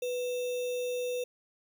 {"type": "tone with sample-and-hold", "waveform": "sine", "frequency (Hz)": 494.3, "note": "B4", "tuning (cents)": 1, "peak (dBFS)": -30, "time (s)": [0.02, 1.24], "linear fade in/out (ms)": 5, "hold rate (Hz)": 3150, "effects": []}